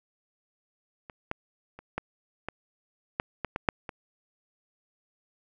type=clicks; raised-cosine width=0.5 ms; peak=-27 / -15 / -29 / -15 / -18 / -11 / -15 / -15 / -6 / -21 dBFS; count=10; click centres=1.098 / 1.314 / 1.79 / 1.98 / 2.486 / 3.199 / 3.447 / 3.561 / 3.688 / 3.892 s; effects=none